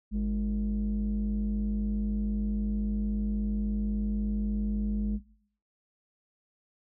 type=tone pair together; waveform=sine; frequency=51.86 / 208.4 Hz; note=G#1 / G#3; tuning=-2 / +6 cents; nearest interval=2 octaves; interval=2408 cents; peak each=-27 dBFS; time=0.11-5.2 s; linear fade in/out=50 ms; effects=noise-tail reverb RT60 0.6 s tail -19 dB re dry + tanh soft clip ceiling -23 dBFS